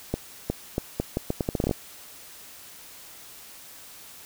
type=accelerating click train; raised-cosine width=2 ms; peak=-11 dBFS; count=14; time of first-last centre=0.14-1.712 s; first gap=360 ms; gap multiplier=0.78; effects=white hiss -46 dBFS RMS until 4.25 s